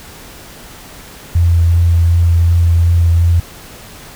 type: tone with vibrato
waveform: sine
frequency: 85 Hz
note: F2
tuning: 46 cents flat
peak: -7 dBFS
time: 1.35-3.4 s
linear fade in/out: 5 ms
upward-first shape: triangle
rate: 2.7 Hz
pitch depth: 17 cents each way
effects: pink hiss -35 dBFS RMS until 4.15 s